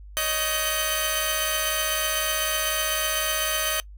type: tone cluster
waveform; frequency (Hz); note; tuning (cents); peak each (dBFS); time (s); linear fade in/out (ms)
10% pulse; 558 / 626 / 1537 / 3066; C#5 / D#5 / G6 / G7; +11 / +10 / -35 / -39; -25 / -19 / -23 / -19; 0.17-3.8; 0
effects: noise-tail reverb RT60 0.1 s tail -22 dB re dry + added 50 Hz sine -40 dBFS peak until 3.97 s